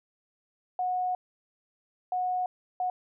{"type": "tone bursts at uneven times", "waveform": "sine", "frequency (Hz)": 731, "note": "F#5", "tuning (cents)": -21, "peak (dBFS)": -26, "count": 3, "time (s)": [[0.79, 1.15], [2.12, 2.46], [2.8, 2.9]], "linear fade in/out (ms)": 2, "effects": []}